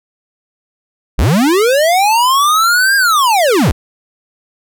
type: linear two-way sweep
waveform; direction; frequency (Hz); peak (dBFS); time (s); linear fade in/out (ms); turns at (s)
square; up then down; 38.1 to 1632 to 38.1; -9; 1.18-3.72; 10; 2.96
effects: none